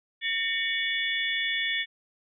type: tone cluster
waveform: sine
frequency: 1826 / 2238 / 2919 / 3446 Hz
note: A#6 / C#7 / F#7 / A7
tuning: -36 / +16 / -24 / -37 cents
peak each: -30 / -31 / -36 / -30 dBFS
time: 0.21-1.86 s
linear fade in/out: 50 ms
effects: none